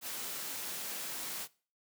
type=noise; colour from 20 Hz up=white; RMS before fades=-40 dBFS; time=0.01-1.48 s; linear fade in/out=50 ms; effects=noise-tail reverb RT60 0.4 s tail -22 dB re dry + high-pass 150 Hz 12 dB/octave